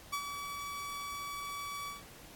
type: tone with ADSR envelope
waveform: sawtooth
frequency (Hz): 1143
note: D6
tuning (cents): -47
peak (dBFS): -28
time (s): 0.12-2.03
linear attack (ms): 17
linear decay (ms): 68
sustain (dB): -7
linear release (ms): 150
effects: pink hiss -54 dBFS RMS until 2.35 s + AAC 64 kbps